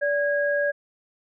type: tone pair together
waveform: sine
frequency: 578.2 / 1642 Hz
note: D5 / G#6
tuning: -27 / -20 cents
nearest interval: octave + tritone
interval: 1807 cents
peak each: -22 / -25 dBFS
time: 0.01-0.72 s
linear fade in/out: 20 ms
effects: none